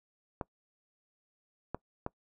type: clicks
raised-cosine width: 1 ms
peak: -20 dBFS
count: 3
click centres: 0.412 / 1.746 / 2.064 s
effects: noise-tail reverb RT60 0.1 s tail -23 dB re dry